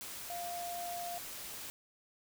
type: tone in noise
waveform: sine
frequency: 698.5 Hz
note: F5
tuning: in tune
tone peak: -39 dBFS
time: 0.3-1.18 s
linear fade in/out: 0 ms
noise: white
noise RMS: -45 dBFS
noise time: 0.01-1.7 s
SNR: +3 dB
effects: none

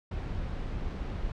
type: noise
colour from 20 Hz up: brown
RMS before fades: -34 dBFS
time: 0.11-1.32 s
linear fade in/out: 5 ms
effects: low-pass 4000 Hz 12 dB/octave

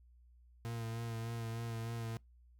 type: tone with vibrato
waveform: 40% pulse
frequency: 114.9 Hz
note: A#2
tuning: 25 cents flat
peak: -38 dBFS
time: 0.65-2.17 s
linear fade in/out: 0 ms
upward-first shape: sine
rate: 3.3 Hz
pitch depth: 27 cents each way
effects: noise-tail reverb RT60 0.2 s tail -26 dB re dry + added 60 Hz sine -60 dBFS peak until 2.59 s

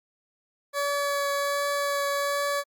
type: tone with vibrato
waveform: 20% pulse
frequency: 568 Hz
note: C#5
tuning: 42 cents sharp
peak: -20 dBFS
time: 0.73-2.64 s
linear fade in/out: 50 ms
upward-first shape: triangle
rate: 1.3 Hz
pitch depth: 10 cents each way
effects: Opus 48 kbps

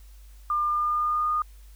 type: tone with pitch glide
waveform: sine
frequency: 1200 to 1224.5 Hz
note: D6 to D#6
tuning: +37 to -28 cents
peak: -22 dBFS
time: 0.5-1.42 s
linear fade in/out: 2 ms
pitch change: +35 cents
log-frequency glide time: 0.66-1.29 s
effects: added 50 Hz sine -45 dBFS peak until 1.75 s + white hiss -60 dBFS RMS until 1.75 s

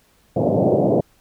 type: band-pass noise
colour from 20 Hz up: white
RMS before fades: -17 dBFS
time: 0.36-1.01 s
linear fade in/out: 10 ms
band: 110 to 670 Hz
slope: 48 dB/octave
effects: pink hiss -58 dBFS RMS until 1.2 s

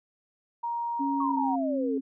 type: tone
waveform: sine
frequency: 940 Hz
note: A#5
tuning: 14 cents sharp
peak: -28 dBFS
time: 0.63-1.56 s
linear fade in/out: 10 ms
type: tone with pitch glide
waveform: sine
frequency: 277.2 to 268.4 Hz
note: C#4 to C4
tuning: 0 to +44 cents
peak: -27 dBFS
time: 0.99-2.01 s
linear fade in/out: 20 ms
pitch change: -56 cents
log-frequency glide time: 1.3-1.38 s
type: exponential sweep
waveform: sine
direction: down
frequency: 1133 to 415.3 Hz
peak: -29 dBFS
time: 1.2-1.98 s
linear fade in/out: 5 ms
effects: none

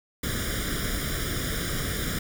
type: noise with comb filter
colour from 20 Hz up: pink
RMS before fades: -29 dBFS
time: 0.23-2.19 s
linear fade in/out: 5 ms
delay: 0.57 ms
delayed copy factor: +0.9
effects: none

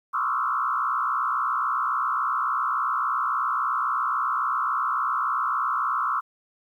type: tone with frequency modulation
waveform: sine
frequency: 1213 Hz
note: D#6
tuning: 44 cents flat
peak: -22 dBFS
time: 0.13-6.21 s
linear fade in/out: 20 ms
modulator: 63.6 Hz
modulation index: 2.7
effects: 10-bit

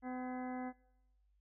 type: harmonic tone with a mistuned harmonic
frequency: 253.5 Hz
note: B3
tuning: 45 cents sharp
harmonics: 1 / 2 / 3 / 4 / 5 / 6 / 7 / 8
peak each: -41 / -50 / -46 / -55 / -58 / -60 / -58 / -57 dBFS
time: 0.02-0.73 s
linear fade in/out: 50 ms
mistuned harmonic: 7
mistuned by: -85 cents
effects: noise-tail reverb RT60 0.9 s tail -22 dB re dry + added 50 Hz sine -70 dBFS peak until 1.4 s

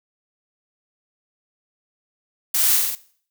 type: noise with echo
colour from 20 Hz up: blue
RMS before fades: -20 dBFS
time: 2.54-2.76 s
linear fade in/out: 5 ms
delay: 48 ms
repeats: 4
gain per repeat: -2 dB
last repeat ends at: 2.952 s
effects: noise-tail reverb RT60 0.5 s tail -18 dB re dry

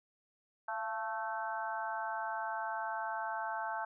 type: harmonic tone with a mistuned harmonic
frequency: 220 Hz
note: A3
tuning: in tune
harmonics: 3 / 4 / 5 / 6 / 7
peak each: -42 / -38 / -45 / -45 / -42 dBFS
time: 0.68-3.85 s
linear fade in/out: 5 ms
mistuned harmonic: 3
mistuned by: +52 cents
effects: none

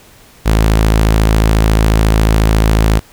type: tone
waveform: sawtooth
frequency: 54.1 Hz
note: A1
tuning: 29 cents flat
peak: -4 dBFS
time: 0.45-3 s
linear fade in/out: 20 ms
effects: pink hiss -43 dBFS RMS until 3.12 s

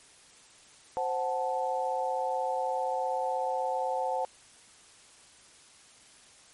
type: chord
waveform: sine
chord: F# diminished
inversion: second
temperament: equal with one note detuned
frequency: 523.3 / 740 / 875.9 Hz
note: C5 / F#5 / A5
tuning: 0 / 0 / -8 cents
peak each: -32 dBFS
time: 0.97-4.25 s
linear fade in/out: 0 ms
effects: white hiss -56 dBFS RMS until 6.53 s + MP3 48 kbps

